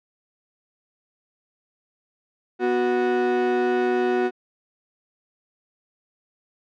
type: tone pair together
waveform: 35% pulse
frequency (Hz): 245.8 / 368.3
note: B3 / F#4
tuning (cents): -8 / -8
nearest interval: perfect fifth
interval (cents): 700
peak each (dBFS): -25 / -18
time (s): 2.59-4.31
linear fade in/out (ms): 50
effects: low-pass 2000 Hz 12 dB/octave